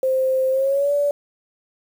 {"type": "tone with pitch glide", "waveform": "sine", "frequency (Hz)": [523.3, 577.3], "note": ["C5", "D5"], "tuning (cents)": [0, -30], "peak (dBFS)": -16, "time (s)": [0.03, 1.11], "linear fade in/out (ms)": 2, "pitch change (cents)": 170, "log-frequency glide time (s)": [0.5, 0.93], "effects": ["7-bit"]}